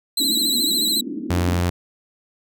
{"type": "tone with vibrato", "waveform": "sawtooth", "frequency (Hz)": 3991, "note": "B7", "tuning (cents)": 17, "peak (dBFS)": -15, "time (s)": [0.17, 1.01], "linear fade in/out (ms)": 5, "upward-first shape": "sine", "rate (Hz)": 14, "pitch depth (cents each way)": 64}
{"type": "band-pass noise", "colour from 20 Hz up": "white", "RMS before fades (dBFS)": -29, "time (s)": [0.19, 1.62], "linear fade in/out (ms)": 10, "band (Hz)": [220, 320], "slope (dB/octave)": 48}
{"type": "tone", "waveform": "sawtooth", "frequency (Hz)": 88.1, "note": "F2", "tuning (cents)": 16, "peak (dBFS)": -14, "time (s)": [1.3, 1.7], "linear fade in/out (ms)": 5}
{"effects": []}